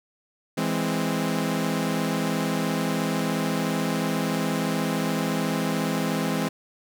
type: chord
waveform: sawtooth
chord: E augmented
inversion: none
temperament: equal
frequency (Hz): 164.81 / 207.7 / 261.6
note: E3 / G#3 / B#3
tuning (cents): 0 / 0 / 0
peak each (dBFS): -24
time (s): 0.57-6.49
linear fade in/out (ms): 10
effects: none